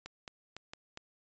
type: clicks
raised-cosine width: 0.2 ms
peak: -26 dBFS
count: 5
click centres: 0.06 / 0.278 / 0.566 / 0.735 / 0.974 s
effects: resampled to 16000 Hz